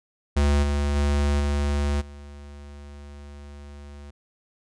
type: tone with level steps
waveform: square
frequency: 72 Hz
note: D2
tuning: 34 cents flat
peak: -18 / -22 / -20 / -22 / -40 dBFS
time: 0.36-4.11 s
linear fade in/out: 10 ms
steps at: 0.62 / 0.95 / 1.39 / 2 s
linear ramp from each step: 20 ms
effects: resampled to 22050 Hz